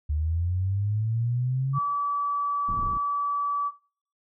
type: linear sweep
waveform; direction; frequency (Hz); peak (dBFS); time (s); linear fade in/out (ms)
sine; up; 73 to 138.59; -23; 0.09-1.79; 10
type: tone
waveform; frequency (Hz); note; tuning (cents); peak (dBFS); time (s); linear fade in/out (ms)
sine; 1150; D6; -37; -23; 1.73-3.72; 50
type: low-pass noise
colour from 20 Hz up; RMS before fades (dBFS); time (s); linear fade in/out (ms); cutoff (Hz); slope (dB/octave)
pink; -34; 2.68-2.98; 10; 220; 12
effects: noise-tail reverb RT60 0.5 s tail -23 dB re dry